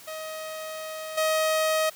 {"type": "tone with level steps", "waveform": "sawtooth", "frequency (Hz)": 630, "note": "D#5", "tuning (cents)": 21, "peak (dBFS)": [-30, -18], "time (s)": [0.07, 1.9], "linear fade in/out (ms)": 10, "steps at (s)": 1.17, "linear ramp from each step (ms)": 10, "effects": ["white hiss -48 dBFS RMS until 1.95 s", "high-pass 80 Hz 12 dB/octave"]}